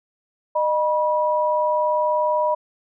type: tone pair together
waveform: sine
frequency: 612 / 971.5 Hz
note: D#5 / B5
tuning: -29 / -29 cents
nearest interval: minor sixth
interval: 800 cents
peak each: -20 dBFS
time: 0.55-2.55 s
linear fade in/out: 10 ms
effects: none